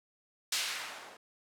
violet noise with low-pass filter sweep, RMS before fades -38 dBFS, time 0.52-1.17 s, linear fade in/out 5 ms, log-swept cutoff 4100 to 610 Hz, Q 0.81, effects none

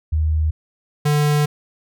sine / square tone pair in turn, 78 / 148.1 Hz, D#2 / D3, +5 / +15 cents, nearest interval major seventh, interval 1110 cents, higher second, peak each -15 dBFS, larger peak neither, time 0.12-0.51 / 1.05-1.46 s, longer second, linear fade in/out 10 ms, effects none

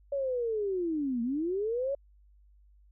sine linear two-way sweep, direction down then up, 569 to 226.9 to 569 Hz, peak -28 dBFS, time 0.12-1.95 s, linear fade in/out 5 ms, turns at 1.22 s, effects added 50 Hz sine -57 dBFS peak until 2.91 s

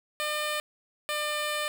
10% pulse tone pair in turn, 602 / 599 Hz, D5 / D5, +43 / +34 cents, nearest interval unison, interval 9 cents, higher first, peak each -20 dBFS, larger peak neither, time 0.2-0.6 / 1.09-1.68 s, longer second, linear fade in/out 0 ms, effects none

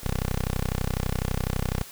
10% pulse tone, 31.99 Hz, C1, 38 cents flat, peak -17 dBFS, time 0.03-1.83 s, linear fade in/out 10 ms, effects white hiss -44 dBFS RMS until 1.91 s

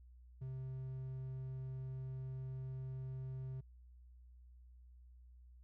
triangle tone, 130.81 Hz, C3, in tune, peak -40 dBFS, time 0.41-3.61 s, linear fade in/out 10 ms, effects added 61 Hz sine -57 dBFS peak until 5.63 s

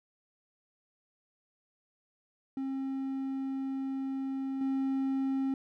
triangle tone with level steps, 268.4 Hz, C4, 44 cents sharp, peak -30 / -26 dBFS, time 2.57-5.54 s, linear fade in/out 2 ms, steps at 4.61 s, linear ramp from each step 2 ms, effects none

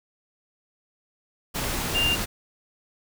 sine tone in noise, 2794 Hz, F7, in tune, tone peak -21 dBFS, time 1.94-2.16 s, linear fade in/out 20 ms, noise pink, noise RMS -28 dBFS, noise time 1.54-2.26 s, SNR +4 dB, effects none

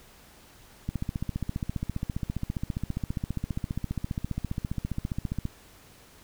click train, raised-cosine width 5 ms, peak -17 dBFS, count 69, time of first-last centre 0.89-5.454 s, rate 14.9 Hz, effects pink hiss -54 dBFS RMS until 6.23 s

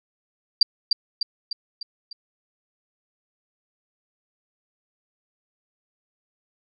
sine tone with echo, 4706 Hz, D8, 3 cents sharp, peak -9 dBFS, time 0.61-0.63 s, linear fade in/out 5 ms, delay 300 ms, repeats 5, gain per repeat -5 dB, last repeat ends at 2.13 s, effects none

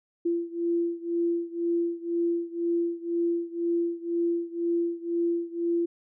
sine beating tone pair, 340 / 342 Hz, F4 / F4, -46 / -36 cents, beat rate 2 Hz, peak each -27 / -29 dBFS, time 0.25-5.86 s, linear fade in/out 10 ms, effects none

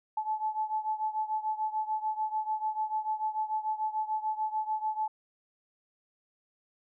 sine beating tone pair, 863 / 869.8 Hz, A5 / A5, -34 / -20 cents, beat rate 6.8 Hz, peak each -31 / -34 dBFS, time 0.17-5.08 s, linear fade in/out 5 ms, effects none

